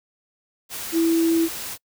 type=tone in noise; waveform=sine; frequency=330.1 Hz; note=E4; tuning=2 cents sharp; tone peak=-16 dBFS; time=0.92-1.49 s; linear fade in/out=50 ms; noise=white; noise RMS=-32 dBFS; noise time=0.69-1.78 s; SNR=+13 dB; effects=noise-tail reverb RT60 0.1 s tail -26 dB re dry